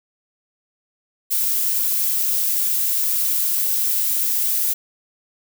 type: noise with ADSR envelope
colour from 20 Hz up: violet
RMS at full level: -18 dBFS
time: 1.3-4.74 s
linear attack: 26 ms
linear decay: 12 ms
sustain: -2 dB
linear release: 14 ms
effects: none